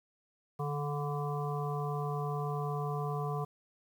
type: harmonic tone with a mistuned harmonic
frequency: 145.1 Hz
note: D3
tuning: 21 cents flat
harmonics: 1 / 3 / 5 / 7 / 8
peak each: -34 / -39 / -41 / -42 / -43 dBFS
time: 0.59-3.45 s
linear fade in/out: 10 ms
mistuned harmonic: 1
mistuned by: +24 cents
effects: 10-bit